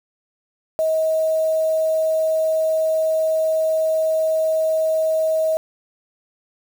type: tone with quantisation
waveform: sine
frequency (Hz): 636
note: D#5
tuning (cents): +38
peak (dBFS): -16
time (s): 0.79-5.57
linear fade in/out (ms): 0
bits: 6
effects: none